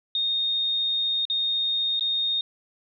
sine tone with dropouts, 3692 Hz, A#7, 17 cents flat, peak -22 dBFS, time 0.15-2.41 s, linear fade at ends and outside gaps 2 ms, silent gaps 1.253-1.299 / 1.996-2.008 s, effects none

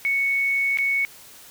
sine tone with dropouts, 2217 Hz, C#7, in tune, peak -19 dBFS, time 0.05-1.05 s, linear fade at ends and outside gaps 0 ms, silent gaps 0.773-0.786 s, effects white hiss -46 dBFS RMS until 1.5 s

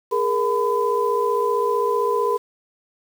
sine tone cluster, 414.2 / 469.7 / 1006 Hz, G#4 / A#4 / B5, -5 / +13 / +32 cents, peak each -22 dBFS, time 0.11-2.38 s, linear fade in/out 20 ms, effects 7-bit

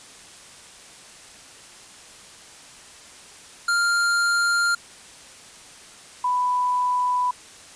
square / sine tone pair in turn, 1396.9 / 992.4 Hz, F6 / B5, 0 / +8 cents, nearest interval tritone, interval 592 cents, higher first, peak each -19 dBFS, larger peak neither, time 3.68-4.75 / 6.24-7.31 s, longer neither, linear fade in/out 5 ms, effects white hiss -45 dBFS RMS until 7.75 s + resampled to 22050 Hz

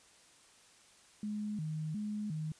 sine tone with vibrato, 180.9 Hz, F#3, 39 cents flat, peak -35 dBFS, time 1.23-2.52 s, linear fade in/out 2 ms, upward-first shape square, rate 1.4 Hz, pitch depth 260 cents each way, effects white hiss -62 dBFS RMS until 2.59 s + resampled to 22050 Hz

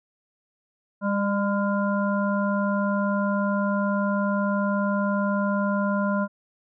harmonic tone with a mistuned harmonic, 200.8 Hz, G3, 42 cents sharp, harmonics 1 / 3 / 5 / 7, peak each -23 / -28 / -30 / -31 dBFS, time 1.01-6.28 s, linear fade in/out 50 ms, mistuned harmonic 5, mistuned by +28 cents, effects none

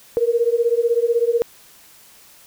sine beating tone pair, 461.9 / 477.9 Hz, A#4 / A#4, -16 / +43 cents, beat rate 16 Hz, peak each -18 dBFS, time 0.17-1.42 s, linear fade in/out 0 ms, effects white hiss -48 dBFS RMS until 2.46 s

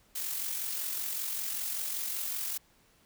blue noise with amplitude modulation, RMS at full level -33 dBFS, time 0.15-2.58 s, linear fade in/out 10 ms, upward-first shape sine, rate 45.2 Hz, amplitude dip 40%, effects pink hiss -65 dBFS RMS until 3.05 s

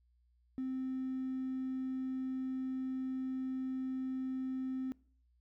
triangle tone with hard clipping, 260.8 Hz, C4, 5 cents flat, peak -35 dBFS, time 0.58-4.92 s, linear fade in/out 0 ms, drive 3 dB, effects noise-tail reverb RT60 0.5 s tail -23 dB re dry + added 60 Hz sine -68 dBFS peak until 5.4 s

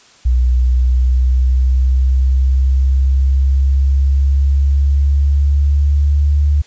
sine linear sweep, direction up, 61.5 to 73 Hz, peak -9 dBFS, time 0.25-6.62 s, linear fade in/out 10 ms, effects white hiss -46 dBFS RMS until 6.66 s + resampled to 16000 Hz

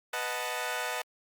15% pulse chord, B dominant seventh, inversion none, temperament equal, 493.9 / 622.3 / 740 / 880 Hz, B4 / D#5 / F#5 / A5, 0 / 0 / 0 / 0 cents, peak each -31 dBFS, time 0.13-1.02 s, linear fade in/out 5 ms, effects Opus 48 kbps

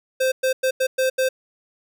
square tone bursts at uneven times, 521 Hz, C5, 7 cents flat, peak -18 dBFS, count 6, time 0.2-0.32 / 0.43-0.53 / 0.63-0.71 / 0.8-0.87 / 0.98-1.1 / 1.18-1.29 s, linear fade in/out 10 ms, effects none

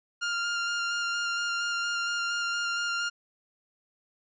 sawtooth tone with vibrato, 1400 Hz, F6, 4 cents sharp, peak -24 dBFS, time 0.21-3.1 s, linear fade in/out 20 ms, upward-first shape square, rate 4.3 Hz, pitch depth 10 cents each way, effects resampled to 16000 Hz

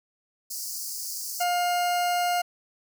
pink high-pass noise, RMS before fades -34 dBFS, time 0.5-1.44 s, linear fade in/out 10 ms, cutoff 4600 Hz, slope 96 dB/octave
40% pulse tone, 708 Hz, F5, 23 cents sharp, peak -22 dBFS, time 1.4-2.42 s, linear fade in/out 10 ms
effects none

